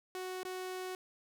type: tone with dropouts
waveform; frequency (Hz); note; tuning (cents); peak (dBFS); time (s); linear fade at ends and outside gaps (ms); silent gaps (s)
sawtooth; 370; F#4; 0; -35; 0.15-0.95; 1; 0.432-0.451
effects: none